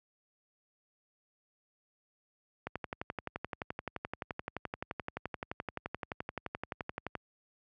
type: click train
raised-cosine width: 0.5 ms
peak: -21 dBFS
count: 53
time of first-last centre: 2.67-7.153 s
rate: 11.6 Hz
effects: high-pass 60 Hz 12 dB/octave